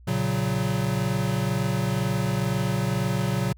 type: chord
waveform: square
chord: F# major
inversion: first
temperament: equal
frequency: 116.54 / 138.59 / 185 Hz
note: A#2 / C#3 / F#3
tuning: 0 / 0 / 0 cents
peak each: -28 dBFS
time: 0.07-3.53 s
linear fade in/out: 10 ms
effects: added 60 Hz sine -46 dBFS peak until 3.57 s

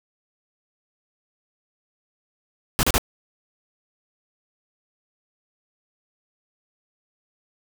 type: noise bursts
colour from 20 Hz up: pink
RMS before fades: -19 dBFS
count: 3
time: 2.79-2.981 s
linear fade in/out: 0 ms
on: 41 ms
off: 34 ms
effects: none

